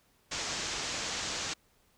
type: low-pass noise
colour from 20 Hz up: white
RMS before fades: -36 dBFS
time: 0.31-1.54 s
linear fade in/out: 10 ms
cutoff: 7200 Hz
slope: 48 dB/octave
effects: pink hiss -68 dBFS RMS until 1.97 s